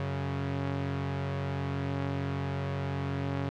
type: tone pair together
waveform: sawtooth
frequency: 92.64 / 138.59 Hz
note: F#2 / C#3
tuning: +3 / 0 cents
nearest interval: perfect fifth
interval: 697 cents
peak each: -31 / -28 dBFS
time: 0-3.49 s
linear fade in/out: 0 ms
effects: low-pass 3000 Hz 12 dB/octave